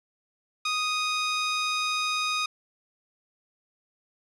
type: tone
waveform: 15% pulse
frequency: 1244.5 Hz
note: D#6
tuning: in tune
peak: -19 dBFS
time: 0.65-2.46 s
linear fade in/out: 5 ms
effects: resampled to 22050 Hz